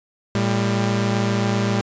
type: tone pair together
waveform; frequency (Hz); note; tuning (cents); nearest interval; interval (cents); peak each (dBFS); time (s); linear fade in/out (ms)
sawtooth; 113.16 / 198.8; A2 / G3; +49 / +25; minor seventh; 976; -17; 0.35-1.81; 0
effects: resampled to 16000 Hz